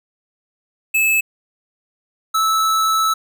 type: tone pair in turn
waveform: square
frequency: 2606 / 1308.7 Hz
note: E7 / E6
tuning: -20 / -13 cents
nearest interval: octave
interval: 1193 cents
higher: first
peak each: -14 / -15 dBFS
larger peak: first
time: 0.94-1.21 / 2.34-3.14 s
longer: second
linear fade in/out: 10 ms
effects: none